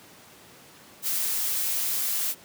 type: noise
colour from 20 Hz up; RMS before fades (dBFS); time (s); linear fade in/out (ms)
blue; -27; 1.02-2.35; 50
effects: pink hiss -50 dBFS RMS until 2.44 s + high-pass 150 Hz 12 dB/octave